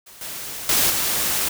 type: noise with level steps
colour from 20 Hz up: white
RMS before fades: -44 / -32 / -18 / -22 dBFS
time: 0.06-1.49 s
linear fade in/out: 10 ms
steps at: 0.21 / 0.69 / 0.9 s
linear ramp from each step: 2 ms
effects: none

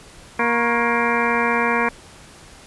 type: harmonic tone with a mistuned harmonic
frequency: 235.6 Hz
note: A#3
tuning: 19 cents sharp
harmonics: 1 / 2 / 3 / 4 / 5 / 6 / 7 / 8 / 9 / 10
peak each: -25 / -24 / -28 / -24 / -25 / -28 / -25 / -29 / -28 / -26 dBFS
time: 0.39-1.89 s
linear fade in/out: 5 ms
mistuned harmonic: 5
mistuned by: -120 cents
effects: pink hiss -44 dBFS RMS until 2.66 s + resampled to 24000 Hz

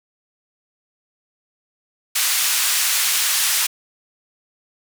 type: band-pass noise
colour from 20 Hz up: white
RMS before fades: -19 dBFS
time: 2.15-3.67 s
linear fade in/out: 10 ms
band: 1400 to 12000 Hz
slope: 12 dB/octave
effects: none

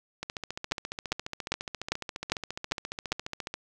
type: two click trains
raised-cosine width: 0.2 ms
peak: -9 / -17 dBFS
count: 7 / 49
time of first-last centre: 0.72-3.12 / 0.23-3.54 s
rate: 2.5 / 14.5 Hz
effects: none

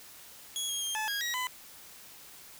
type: tone with pitch steps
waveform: 20% pulse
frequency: 3335 / 3263 / 3206 / 865 / 1639 / 1906 / 1006 Hz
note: G#7 / G#7 / G7 / A5 / G#6 / A#6 / B5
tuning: +7 / -31 / +38 / -30 / -23 / +38 / +32 cents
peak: -26 dBFS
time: 0.56-1.47 s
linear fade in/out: 0 ms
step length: 130 ms
effects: white hiss -51 dBFS RMS until 2.59 s

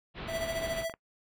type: low-pass noise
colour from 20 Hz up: pink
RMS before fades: -40 dBFS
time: 0.14-0.86 s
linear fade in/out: 50 ms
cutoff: 4000 Hz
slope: 48 dB/octave
type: tone with tremolo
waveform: square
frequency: 659.3 Hz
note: E5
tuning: in tune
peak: -30 dBFS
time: 0.27-0.93 s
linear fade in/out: 50 ms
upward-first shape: sine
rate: 14 Hz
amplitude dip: 55%
type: clicks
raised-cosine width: 0.5 ms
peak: -27 dBFS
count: 2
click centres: 0.897 / 0.939 s
effects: noise-tail reverb RT60 0.1 s tail -23 dB re dry

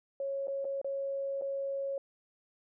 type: tone with dropouts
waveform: sine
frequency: 550 Hz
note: C#5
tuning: 14 cents flat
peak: -32 dBFS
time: 0.2-1.98 s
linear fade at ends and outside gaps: 2 ms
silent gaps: 0.472-0.481 / 0.645-0.651 / 0.815-0.845 / 1.413-1.42 s
effects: none

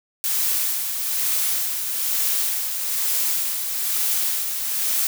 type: noise with tremolo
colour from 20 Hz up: blue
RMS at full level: -21 dBFS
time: 0.24-5.07 s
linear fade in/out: 0 ms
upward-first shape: sine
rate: 1.1 Hz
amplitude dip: 45%
effects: none

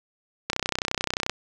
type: click train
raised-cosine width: 0.2 ms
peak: -7 dBFS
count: 26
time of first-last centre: 0.5-1.296 s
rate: 31.4 Hz
effects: none

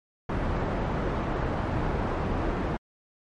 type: low-pass noise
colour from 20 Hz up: pink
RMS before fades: -28 dBFS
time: 0.29-2.77 s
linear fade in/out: 5 ms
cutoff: 1200 Hz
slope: 12 dB/octave
effects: MP3 48 kbps

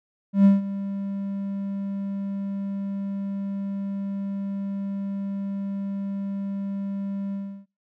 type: tone with ADSR envelope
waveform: triangle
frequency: 197.6 Hz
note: G3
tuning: 14 cents sharp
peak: -9 dBFS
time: 0.33-7.66 s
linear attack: 120 ms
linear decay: 160 ms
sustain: -16 dB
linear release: 330 ms
effects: noise-tail reverb RT60 0.3 s tail -24 dB re dry

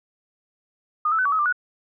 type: tone with pitch steps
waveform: sine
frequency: 1226 / 1314 / 1510 / 1139 / 1277 / 1186 / 1465 Hz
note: D#6 / E6 / F#6 / C#6 / D#6 / D6 / F#6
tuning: -26 / -6 / +35 / +47 / +45 / +17 / -18 cents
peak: -18 dBFS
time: 1.05-1.526 s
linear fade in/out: 5 ms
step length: 68 ms
effects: none

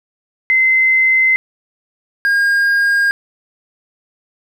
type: tone pair in turn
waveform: sine / triangle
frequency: 2061 / 1619.8 Hz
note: C7 / G#6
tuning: -27 / -44 cents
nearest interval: major third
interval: 417 cents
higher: first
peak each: -9 dBFS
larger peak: neither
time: 0.5-1.36 / 2.25-3.11 s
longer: neither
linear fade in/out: 0 ms
effects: 8-bit

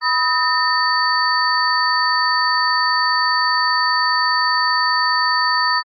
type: tone cluster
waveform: sine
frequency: 989 / 1264 / 1819 / 4550 Hz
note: B5 / D#6 / A#6 / C#8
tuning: +2 / +27 / -43 / +44 cents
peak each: -20 dBFS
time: 0.01-5.83 s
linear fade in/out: 50 ms
effects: Opus 32 kbps

